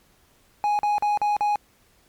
triangle tone bursts, 830.6 Hz, G#5, in tune, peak -17 dBFS, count 5, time 0.64-1.558 s, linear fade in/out 0 ms, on 150 ms, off 42 ms, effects pink hiss -60 dBFS RMS until 2.08 s + MP3 96 kbps

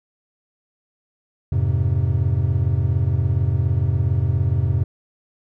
triangle chord, F minor, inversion none, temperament equal with one note detuned, 86.55 / 103.83 / 130.81 Hz, F2 / Ab2 / C3, -15 / 0 / 0 cents, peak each -19 dBFS, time 1.52-4.84 s, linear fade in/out 5 ms, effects none

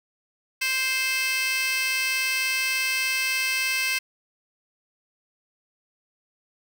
15% pulse tone with high-pass filter, 523.3 Hz, C5, in tune, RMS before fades -25 dBFS, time 0.61-3.99 s, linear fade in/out 10 ms, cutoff 2700 Hz, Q 2.7, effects none

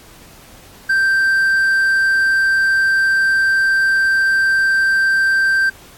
triangle tone, 1568 Hz, G6, in tune, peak -10 dBFS, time 0.89-5.7 s, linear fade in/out 10 ms, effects pink hiss -43 dBFS RMS until 5.97 s + AAC 64 kbps

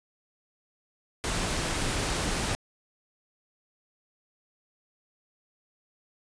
pink noise, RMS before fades -29 dBFS, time 1.24-2.55 s, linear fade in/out 0 ms, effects resampled to 22050 Hz

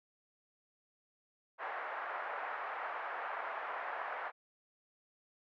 pink band-pass noise, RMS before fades -41 dBFS, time 1.58-4.32 s, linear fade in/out 50 ms, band 650 to 1800 Hz, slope 24 dB/octave, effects none

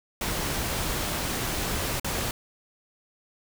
pink noise with dropouts, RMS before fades -29 dBFS, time 0.21-2.31 s, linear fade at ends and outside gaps 2 ms, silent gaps 1.998-2.045 s, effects none

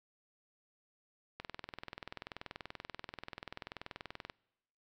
click train, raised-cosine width 0.3 ms, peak -26 dBFS, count 61, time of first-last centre 1.4-4.299 s, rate 20.7 Hz, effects noise-tail reverb RT60 1.0 s tail -26 dB re dry

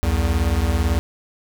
square beating tone pair, 65.2 / 83.2 Hz, C2 / E2, -5 / +17 cents, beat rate 18 Hz, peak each -21 / -20 dBFS, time 0.03-0.99 s, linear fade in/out 0 ms, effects none

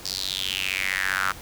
sawtooth tone with high-pass filter sweep, 95.1 Hz, F#2, 48 cents sharp, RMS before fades -27 dBFS, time 0.05-1.32 s, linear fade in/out 5 ms, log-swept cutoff 4900 to 1300 Hz, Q 5.3, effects pink hiss -42 dBFS RMS until 1.41 s

